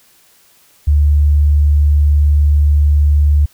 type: tone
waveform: sine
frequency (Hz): 73.42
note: D2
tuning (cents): 0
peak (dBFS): -7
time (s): 0.87-3.46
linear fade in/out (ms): 10
effects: white hiss -50 dBFS RMS until 3.53 s